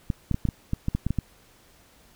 clicks, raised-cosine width 5 ms, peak -12 dBFS, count 11, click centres 0.102 / 0.313 / 0.344 / 0.453 / 0.488 / 0.734 / 0.884 / 0.95 / 1.066 / 1.106 / 1.187 s, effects pink hiss -57 dBFS RMS until 2.15 s

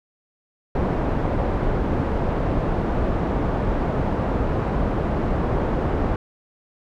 pink low-pass noise, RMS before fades -22 dBFS, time 0.75-6.16 s, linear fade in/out 2 ms, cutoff 880 Hz, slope 12 dB/octave, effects none

